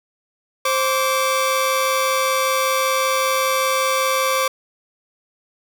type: tone pair together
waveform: sawtooth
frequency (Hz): 526 / 1157.2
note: C5 / D6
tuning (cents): +9 / -26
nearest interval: octave + major second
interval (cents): 1365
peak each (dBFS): -16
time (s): 0.65-4.48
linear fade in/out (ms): 5
effects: none

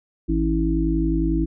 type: harmonic tone with a mistuned harmonic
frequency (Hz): 54.2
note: A1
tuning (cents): -25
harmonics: 1 / 3 / 5 / 6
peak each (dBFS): -22 / -26 / -26 / -22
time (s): 0.28-1.46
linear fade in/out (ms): 20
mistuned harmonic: 5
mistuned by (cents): +20
effects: none

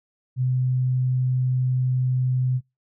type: tone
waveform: sine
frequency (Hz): 127.7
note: C3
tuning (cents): -42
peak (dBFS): -19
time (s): 0.36-2.61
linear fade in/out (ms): 50
effects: noise-tail reverb RT60 0.2 s tail -22 dB re dry

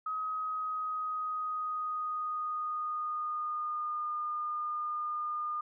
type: tone with pitch glide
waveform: sine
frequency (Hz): 1267 to 1215.4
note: D#6 to D#6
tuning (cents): +31 to -41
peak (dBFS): -32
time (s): 0.06-5.61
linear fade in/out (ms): 5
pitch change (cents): -72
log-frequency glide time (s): 0.18-4.14
effects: none

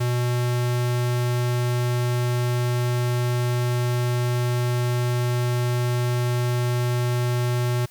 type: tone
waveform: square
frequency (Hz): 122.3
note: B2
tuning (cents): -16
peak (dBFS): -21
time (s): 0-7.86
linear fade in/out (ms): 10
effects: white hiss -52 dBFS RMS until 7.9 s

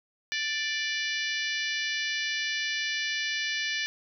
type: harmonic tone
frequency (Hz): 587.3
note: D5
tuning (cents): 0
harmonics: 3 / 4 / 5 / 6 / 7 / 8 / 9 / 10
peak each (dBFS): -32 / -34 / -36 / -38 / -39 / -40 / -41 / -42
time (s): 0.32-3.86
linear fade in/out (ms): 0
effects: none

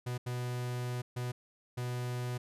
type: tone bursts at uneven times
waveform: 45% pulse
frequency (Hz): 123.47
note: B2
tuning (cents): 0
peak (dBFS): -34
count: 4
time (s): 0.06-0.18 / 0.26-1.02 / 1.16-1.32 / 1.77-2.38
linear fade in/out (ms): 10
effects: resampled to 32000 Hz

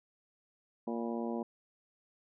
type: harmonic tone with a mistuned harmonic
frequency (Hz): 116.54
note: A#2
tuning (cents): 0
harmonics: 2 / 3 / 4 / 5 / 6 / 7 / 8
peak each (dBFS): -36 / -40 / -42 / -44 / -46 / -47 / -48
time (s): 0.87-1.43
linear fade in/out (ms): 5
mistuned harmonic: 8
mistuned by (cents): +76
effects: none

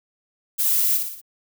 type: noise with echo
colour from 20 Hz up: violet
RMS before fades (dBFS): -21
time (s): 0.58-0.98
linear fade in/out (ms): 20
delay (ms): 59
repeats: 4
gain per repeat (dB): -5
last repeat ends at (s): 1.216
effects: none

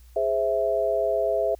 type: chord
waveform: sine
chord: Ab augmented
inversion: none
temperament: equal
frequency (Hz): 415.3 / 523.3 / 659.3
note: Ab4 / C5 / E5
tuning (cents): 0 / 0 / 0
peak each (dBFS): -27 / -27 / -23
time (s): 0.16-1.55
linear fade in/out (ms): 5
effects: added 60 Hz sine -47 dBFS peak until 1.59 s + white hiss -61 dBFS RMS until 1.59 s

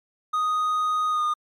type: tone with pitch glide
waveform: triangle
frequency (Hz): 1244.5 to 1221.7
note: D#6 to D#6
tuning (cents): 0 to -32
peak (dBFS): -19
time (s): 0.33-1.34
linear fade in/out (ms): 10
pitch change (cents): -32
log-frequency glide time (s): 1.1-1.23
effects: MP3 96 kbps

